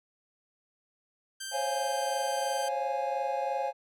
10% pulse tone, 1567 Hz, G6, 1 cent flat, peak -28 dBFS, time 1.4-2.69 s, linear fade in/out 10 ms
triangle chord, Db major seventh, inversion third, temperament equal with one note detuned, 531.5 / 554.4 / 698.5 / 830.6 Hz, C5 / Db5 / F5 / Ab5, +27 / 0 / 0 / 0 cents, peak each -33 / -34 / -34 / -30 dBFS, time 1.51-3.73 s, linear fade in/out 50 ms
effects none

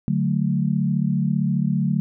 sine chord, D major, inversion none, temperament equal, 146.83 / 185 / 220 Hz, D3 / F#3 / A3, 0 / 0 / 0 cents, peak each -22 / -22 / -24 dBFS, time 0.08-2 s, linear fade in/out 0 ms, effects none

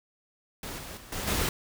pink noise with level steps, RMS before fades -38 / -41 / -48 / -34 / -28 dBFS, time 0.63-1.49 s, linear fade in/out 2 ms, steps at 0.78 / 0.97 / 1.12 / 1.27 s, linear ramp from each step 5 ms, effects none

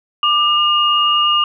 sine tone pair together, 1196.5 / 2849 Hz, D6 / F7, +32 / +34 cents, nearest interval octave + minor third, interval 1502 cents, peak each -14 dBFS, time 0.23-1.44 s, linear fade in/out 2 ms, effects none

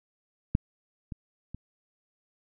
clicks, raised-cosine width 5 ms, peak -10 / -24 / -26 dBFS, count 3, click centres 0.551 / 1.122 / 1.546 s, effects none

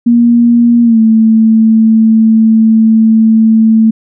sine tone with pitch glide, 236.6 to 222 Hz, A#3 to A3, +26 to +16 cents, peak -3 dBFS, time 0.06-3.91 s, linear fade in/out 10 ms, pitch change -110 cents, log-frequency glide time 0.83-0.99 s, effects none

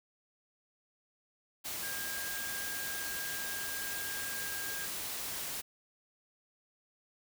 sine tone in noise, 1616 Hz, G#6, 48 cents flat, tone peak -41 dBFS, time 1.82-4.87 s, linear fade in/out 20 ms, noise white, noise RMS -39 dBFS, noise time 1.64-5.62 s, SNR -5 dB, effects none

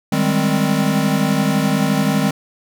square chord, Ab major seventh, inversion second, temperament equal, 155.56 / 196 / 207.7 / 261.6 Hz, Eb3 / G3 / Ab3 / C4, 0 / 0 / 0 / 0 cents, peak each -21 dBFS, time 0.12-2.31 s, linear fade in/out 5 ms, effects none

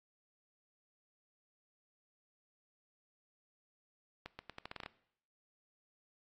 accelerating click train, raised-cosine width 0.3 ms, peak -28 dBFS, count 10, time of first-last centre 4.26-4.861 s, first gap 130 ms, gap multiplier 0.82, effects noise-tail reverb RT60 0.7 s tail -19 dB re dry + AAC 32 kbps

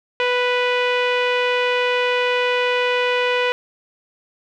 sawtooth tone with low-pass filter, 493.9 Hz, B4, in tune, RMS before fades -19 dBFS, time 0.2-3.52 s, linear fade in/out 0 ms, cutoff 2700 Hz, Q 2.7, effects none

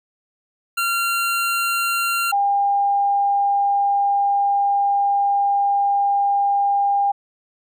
25% pulse / sine tone pair in turn, 1380 / 803.1 Hz, F6 / G5, -21 / +42 cents, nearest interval major sixth, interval 937 cents, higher first, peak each -15 dBFS, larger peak neither, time 0.77-2.32 / 2.32-7.12 s, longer second, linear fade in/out 10 ms, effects none

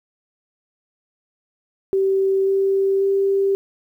sine tone with pitch steps, 386.7 / 389.6 / 392.6 Hz, G4 / G4 / G4, -24 / -11 / +3 cents, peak -15 dBFS, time 1.93-3.55 s, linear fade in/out 0 ms, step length 540 ms, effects 9-bit

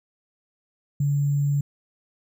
sine tone with sample-and-hold, 143 Hz, D3, 46 cents flat, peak -19 dBFS, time 1-1.61 s, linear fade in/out 5 ms, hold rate 7350 Hz, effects none

